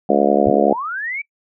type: harmonic tone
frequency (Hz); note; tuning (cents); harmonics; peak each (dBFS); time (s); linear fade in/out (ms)
70.9; C#2; +40; 3 / 4 / 5 / 6 / 7 / 8 / 9 / 10; -20 / -20 / -20 / -20 / -20 / -20 / -20 / -20; 0.09-0.73; 5
type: linear sweep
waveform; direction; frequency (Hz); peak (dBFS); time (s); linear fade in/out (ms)
sine; up; 38.89 to 2325; -22; 0.46-1.22; 10
effects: noise-tail reverb RT60 0.1 s tail -21 dB re dry